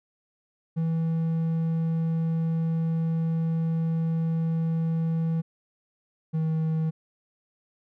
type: tone pair in turn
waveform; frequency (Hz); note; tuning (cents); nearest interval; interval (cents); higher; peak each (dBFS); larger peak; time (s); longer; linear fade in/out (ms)
triangle; 163.3 / 159.48; E3 / D#3; -16 / +43; unison; 41; first; -21; neither; 0.76-5.42 / 6.33-6.91; first; 20
effects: none